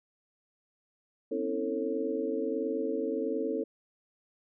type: tone cluster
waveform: sine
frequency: 253.4 / 274.8 / 323.4 / 447.2 / 545 Hz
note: B3 / C#4 / E4 / A4 / C#5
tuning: +45 / -15 / -33 / +28 / -29 cents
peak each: -38 / -37 / -35 / -32 / -38 dBFS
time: 1.31-3.64 s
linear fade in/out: 10 ms
effects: none